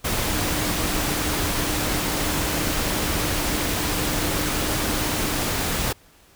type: tone in noise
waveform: sine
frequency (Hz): 301.1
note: D4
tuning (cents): +43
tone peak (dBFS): -32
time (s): 0.25-5.45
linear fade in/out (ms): 10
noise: pink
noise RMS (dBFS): -24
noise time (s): 0.04-5.93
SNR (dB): -11
effects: pink hiss -54 dBFS RMS until 6.35 s